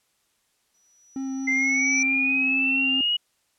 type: tone with exponential growth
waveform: sine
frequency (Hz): 5880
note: F#8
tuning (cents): -12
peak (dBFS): -24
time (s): 0.74-2.03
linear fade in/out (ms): 5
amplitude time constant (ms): 280
type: tone with vibrato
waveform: triangle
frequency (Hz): 266.6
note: C4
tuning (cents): +33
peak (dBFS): -25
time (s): 1.16-3.01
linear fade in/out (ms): 2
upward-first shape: sine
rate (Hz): 4.4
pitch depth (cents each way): 9
type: linear sweep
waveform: sine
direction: up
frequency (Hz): 2069 to 2921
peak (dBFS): -20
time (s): 1.47-3.17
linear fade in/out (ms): 10
effects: white hiss -69 dBFS RMS until 3.58 s + low-pass 11000 Hz 12 dB/octave